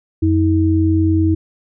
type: tone pair together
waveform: sine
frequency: 89.83 / 320.1 Hz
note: F2 / D#4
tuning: +49 / +49 cents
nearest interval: octave + minor seventh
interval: 2200 cents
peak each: -14 dBFS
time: 0.22-1.35 s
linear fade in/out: 10 ms
effects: none